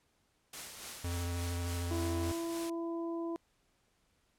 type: noise with tremolo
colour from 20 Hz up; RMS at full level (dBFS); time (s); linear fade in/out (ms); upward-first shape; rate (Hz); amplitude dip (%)
white; -43; 0.53-2.7; 5; sine; 3.5; 40
type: tone with vibrato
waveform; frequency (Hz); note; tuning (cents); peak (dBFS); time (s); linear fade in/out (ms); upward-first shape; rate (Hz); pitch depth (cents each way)
square; 86.8; F2; -10; -35; 1.04-2.32; 5; triangle; 13; 22
type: harmonic tone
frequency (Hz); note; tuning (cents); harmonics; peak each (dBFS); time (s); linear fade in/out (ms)
334.6; E4; +26; 1 / 2 / 3; -35 / -45 / -47; 1.91-3.36; 0
effects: pink hiss -74 dBFS RMS until 4.38 s + low-pass 11000 Hz 12 dB/octave